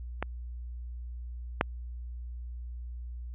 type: clicks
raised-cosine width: 0.5 ms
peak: -15 / -8 dBFS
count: 2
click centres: 0.226 / 1.611 s
effects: added 60 Hz sine -37 dBFS peak until 3.34 s + resampled to 8000 Hz